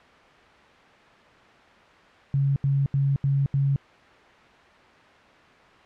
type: tone bursts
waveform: sine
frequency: 138.59 Hz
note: C#3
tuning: in tune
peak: -19 dBFS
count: 5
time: 2.34-3.76 s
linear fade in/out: 0 ms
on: 220 ms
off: 80 ms
effects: white hiss -51 dBFS RMS until 5.85 s + low-pass 2000 Hz 12 dB/octave